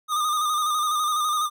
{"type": "tone with vibrato", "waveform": "square", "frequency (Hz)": 1222, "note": "D#6", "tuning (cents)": -32, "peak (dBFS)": -22, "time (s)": [0.08, 1.5], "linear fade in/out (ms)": 50, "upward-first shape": "square", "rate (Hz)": 12, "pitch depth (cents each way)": 37, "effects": []}